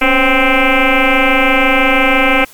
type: tone with frequency modulation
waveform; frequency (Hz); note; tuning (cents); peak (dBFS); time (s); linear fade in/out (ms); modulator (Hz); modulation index
sine; 1039; C6; -12; -7; 0.01-2.45; 10; 263; 6.1
effects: white hiss -40 dBFS RMS until 2.53 s + MP3 96 kbps